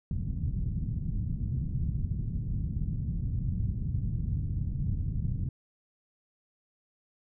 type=low-pass noise; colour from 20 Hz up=white; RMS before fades=-31 dBFS; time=0.11-5.49 s; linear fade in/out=2 ms; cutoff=150 Hz; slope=24 dB/octave; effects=none